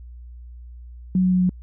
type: tone with pitch steps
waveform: sine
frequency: 185 / 183.93 / 182.88 / 181.82 Hz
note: F#3 / F#3 / F#3 / F#3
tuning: 0 / -10 / -20 / -30 cents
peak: -15 dBFS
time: 1.15-1.494 s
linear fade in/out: 2 ms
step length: 86 ms
effects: added 60 Hz sine -37 dBFS peak until 1.62 s